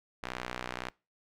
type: tone with band-pass filter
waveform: sawtooth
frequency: 61.8 Hz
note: B1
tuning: 2 cents sharp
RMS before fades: -40 dBFS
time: 0.23-0.9 s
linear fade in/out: 0 ms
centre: 1800 Hz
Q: 0.72
effects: noise-tail reverb RT60 0.3 s tail -25 dB re dry